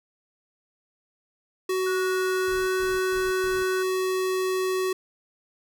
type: tone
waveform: square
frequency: 373.9 Hz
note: F#4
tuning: 18 cents sharp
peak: -24 dBFS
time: 1.69-4.93 s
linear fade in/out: 5 ms
type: tone with pitch glide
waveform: sine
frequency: 1465 to 1490.6 Hz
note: F#6 to F#6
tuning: -18 to +12 cents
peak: -31 dBFS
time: 1.86-3.83 s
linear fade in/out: 10 ms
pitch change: +30 cents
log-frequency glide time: 2.41-2.69 s
type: noise bursts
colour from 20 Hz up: brown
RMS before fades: -43 dBFS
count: 4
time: 2.48-3.63 s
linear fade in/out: 0 ms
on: 190 ms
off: 130 ms
effects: none